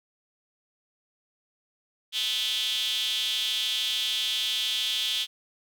square tone with high-pass filter, 116.54 Hz, A#2, in tune, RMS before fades -28 dBFS, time 2.12-5.27 s, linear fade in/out 50 ms, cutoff 3300 Hz, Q 7.8, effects none

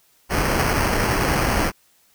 pink noise with sample-and-hold, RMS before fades -20 dBFS, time 0.29-1.72 s, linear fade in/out 50 ms, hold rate 3675 Hz, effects white hiss -59 dBFS RMS until 2.14 s

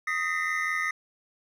triangle tone cluster, 1248 / 1824 / 1996 / 2081 Hz, D#6 / A#6 / B6 / C7, +5 / -38 / +18 / -10 cents, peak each -30 dBFS, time 0.07-0.91 s, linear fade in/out 5 ms, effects none

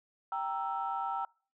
sine chord, E diminished, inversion first, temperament equal with one note detuned, 784 / 932.3 / 1323.1 Hz, G5 / Bb5 / E6, 0 / 0 / +6 cents, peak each -35 / -36 / -36 dBFS, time 0.32-1.25 s, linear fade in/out 2 ms, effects noise-tail reverb RT60 0.4 s tail -26 dB re dry + tanh soft clip ceiling -23 dBFS

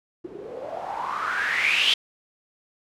blue noise with low-pass filter sweep, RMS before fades -26 dBFS, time 0.24-1.94 s, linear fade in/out 5 ms, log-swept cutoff 330 to 3300 Hz, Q 7.5, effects none

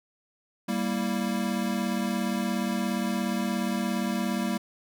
square chord, E diminished, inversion first, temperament equal, 196 / 233.1 / 329.6 Hz, G3 / Bb3 / E4, 0 / 0 / 0 cents, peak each -30 / -30 / -36 dBFS, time 0.68-4.58 s, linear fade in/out 10 ms, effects none

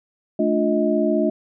sine tone cluster, 218.2 / 292.7 / 351.9 / 631 Hz, A3 / D4 / F4 / D#5, -14 / -6 / +13 / +24 cents, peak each -22 dBFS, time 0.39-1.3 s, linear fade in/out 5 ms, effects none

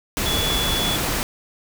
sine tone in noise, 3418 Hz, G#7, 49 cents sharp, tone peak -23 dBFS, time 0.26-0.96 s, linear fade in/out 0 ms, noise pink, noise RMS -23 dBFS, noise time 0.17-1.23 s, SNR -3 dB, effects none

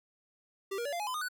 square tone with pitch steps, 391.2 / 473.3 / 572.8 / 693 / 838.6 / 1014.6 / 1227.7 / 1485.5 Hz, G4 / A#4 / D5 / F5 / G#5 / B5 / D#6 / F#6, -4 / +26 / -43 / -14 / +17 / +46 / -24 / +6 cents, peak -34 dBFS, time 0.71-1.286 s, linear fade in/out 10 ms, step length 72 ms, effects none

